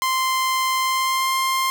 sawtooth tone with pitch glide, 1043 to 1055.1 Hz, C6 to C6, -6 to +14 cents, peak -15 dBFS, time 0.02-1.7 s, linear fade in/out 0 ms, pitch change +20 cents, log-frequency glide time 0.79-1.35 s, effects none

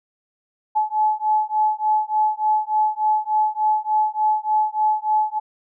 sine beating tone pair, 856 / 859.4 Hz, A5 / A5, -48 / -41 cents, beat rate 3.4 Hz, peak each -20 dBFS, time 0.75-5.4 s, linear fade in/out 20 ms, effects none

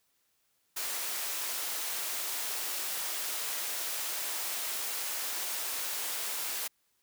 white high-pass noise, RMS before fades -35 dBFS, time 0.76-6.68 s, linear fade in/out 10 ms, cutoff 450 Hz, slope 12 dB/octave, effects white hiss -74 dBFS RMS until 7.02 s

